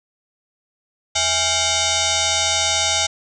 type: tone with frequency modulation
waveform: sine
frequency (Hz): 1389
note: F6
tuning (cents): -10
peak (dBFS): -16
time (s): 1.15-3.07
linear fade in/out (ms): 10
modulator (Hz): 737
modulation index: 8
effects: none